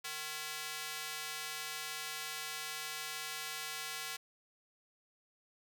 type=tone with high-pass filter; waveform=square; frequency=153.2 Hz; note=D#3; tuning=27 cents flat; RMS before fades=-42 dBFS; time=0.04-4.17 s; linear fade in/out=10 ms; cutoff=1800 Hz; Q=0.65; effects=none